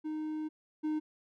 triangle tone pair in turn, 309.3 / 307.7 Hz, D#4 / D#4, -10 / -19 cents, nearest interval unison, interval 9 cents, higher first, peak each -32 / -28 dBFS, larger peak second, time 0.04-0.49 / 0.83-1 s, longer first, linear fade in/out 20 ms, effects none

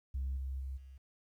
sine tone with level steps, 66.6 Hz, C2, 31 cents sharp, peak -32 / -35 / -37 / -49 dBFS, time 0.14-0.98 s, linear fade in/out 10 ms, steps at 0.36 / 0.59 / 0.76 s, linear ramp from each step 20 ms, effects tanh soft clip ceiling -31 dBFS + 12-bit

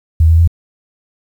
sine tone with pitch steps, 80.4 / 81.8 / 84 Hz, E2 / E2 / E2, -43 / -13 / +33 cents, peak -5 dBFS, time 0.2-0.476 s, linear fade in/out 5 ms, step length 92 ms, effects 7-bit

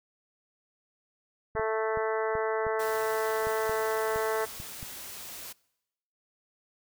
harmonic tone, 220 Hz, A3, in tune, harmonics 2 / 3 / 4 / 5 / 6 / 7 / 8 / 9, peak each -29 / -33 / -35 / -37 / -39 / -40 / -41 / -42 dBFS, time 1.55-4.46 s, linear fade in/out 20 ms
clicks, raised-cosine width 5 ms, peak -29 dBFS, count 10, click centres 1.552 / 1.596 / 1.973 / 2.353 / 2.667 / 3.47 / 3.695 / 4.16 / 4.601 / 4.829 s
white noise, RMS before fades -42 dBFS, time 2.79-5.53 s, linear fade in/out 10 ms
effects noise-tail reverb RT60 0.9 s tail -24 dB re dry

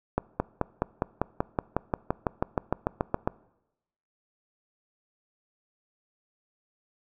accelerating click train, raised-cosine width 1 ms, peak -10 dBFS, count 19, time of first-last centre 0.18-3.275 s, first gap 220 ms, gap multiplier 0.97, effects noise-tail reverb RT60 0.9 s tail -22 dB re dry

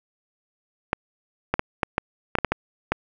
clicks, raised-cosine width 0.5 ms, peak -5 dBFS, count 10, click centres 0.931 / 1.54 / 1.594 / 1.832 / 1.981 / 2.353 / 2.386 / 2.447 / 2.52 / 2.92 s, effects none

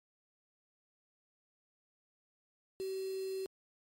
sine tone with quantisation, 382.3 Hz, G4, 43 cents flat, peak -36 dBFS, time 2.8-3.46 s, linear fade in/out 0 ms, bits 8, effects MP3 64 kbps

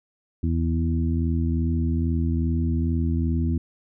harmonic tone with a mistuned harmonic, 82.41 Hz, E2, in tune, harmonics 1 / 2 / 3 / 4, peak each -22 / -28 / -27 / -33 dBFS, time 0.43-3.58 s, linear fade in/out 5 ms, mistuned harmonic 1, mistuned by -24 cents, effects none

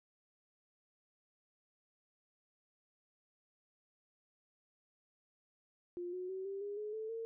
sine tone with pitch steps, 352.2 / 365.3 / 378.8 / 392.8 / 407.4 / 422.5 / 438.1 / 454.4 Hz, F4 / F#4 / F#4 / G4 / G#4 / G#4 / A4 / A#4, +15 / -22 / +41 / +4 / -33 / +30 / -7 / -44 cents, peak -39 dBFS, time 5.97-7.25 s, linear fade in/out 0 ms, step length 160 ms, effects none

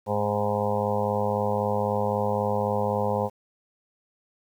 harmonic tone with a mistuned harmonic, 103.83 Hz, G#2, in tune, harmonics 1 / 2 / 4 / 5 / 6 / 7 / 8 / 9 / 10, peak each -31 / -31 / -32 / -27 / -35 / -34 / -31 / -33 / -38 dBFS, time 0.06-3.3 s, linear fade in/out 50 ms, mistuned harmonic 10, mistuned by -31 cents, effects 9-bit

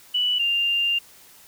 sine tone pair in turn, 2960 / 2794 Hz, F#7 / F7, 0 / 0 cents, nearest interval minor second, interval 100 cents, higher first, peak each -19 dBFS, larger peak neither, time 0.14-0.39 / 0.39-0.99 s, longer second, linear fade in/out 10 ms, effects white hiss -50 dBFS RMS until 1.47 s

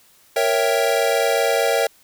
square chord, A# diminished seventh, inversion none, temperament equal, 466.2 / 554.4 / 659.3 / 784 Hz, A#4 / C#5 / E5 / G5, 0 / 0 / 0 / 0 cents, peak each -22 / -22 / -23 / -25 dBFS, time 0.36-1.87 s, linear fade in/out 5 ms, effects white hiss -54 dBFS RMS until 2.03 s

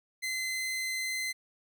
sawtooth tone, 2057 Hz, C7, 30 cents flat, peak -28 dBFS, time 0.22-1.33 s, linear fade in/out 20 ms, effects none

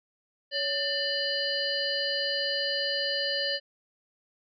harmonic tone with a mistuned harmonic, 595 Hz, D5, 22 cents sharp, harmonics 1 / 3 / 5 / 7 / 8, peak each -33 / -33 / -33 / -33 / -33 dBFS, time 0.51-3.6 s, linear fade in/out 50 ms, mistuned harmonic 1, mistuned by -100 cents, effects none

